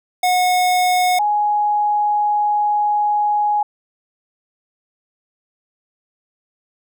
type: tone pair in turn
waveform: square / sine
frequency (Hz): 728 / 833.8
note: F#5 / G#5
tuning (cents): -28 / +7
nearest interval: major second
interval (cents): 235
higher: second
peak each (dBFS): -14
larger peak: neither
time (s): 0.23-1.19 / 1.19-3.63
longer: second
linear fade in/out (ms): 5
effects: none